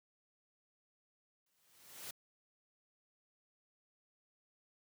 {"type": "noise with exponential growth", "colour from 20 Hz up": "white", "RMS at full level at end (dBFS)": -44, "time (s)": [1.46, 2.11], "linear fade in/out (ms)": 5, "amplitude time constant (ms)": 140, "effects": ["high-pass 80 Hz 12 dB/octave"]}